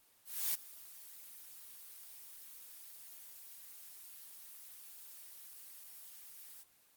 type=noise with ADSR envelope; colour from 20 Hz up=blue; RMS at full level=-33 dBFS; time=0.25-6.64 s; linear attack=290 ms; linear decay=16 ms; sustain=-20 dB; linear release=26 ms; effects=white hiss -68 dBFS RMS until 6.96 s + Opus 24 kbps